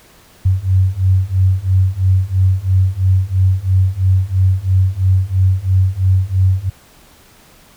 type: beating tone pair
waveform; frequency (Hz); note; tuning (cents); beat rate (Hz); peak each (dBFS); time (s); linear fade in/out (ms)
sine; 92.5 / 95.5; F#2 / G2; 0 / -45; 3; -14 / -13; 0.45-6.7; 10
effects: pink hiss -46 dBFS RMS until 7.76 s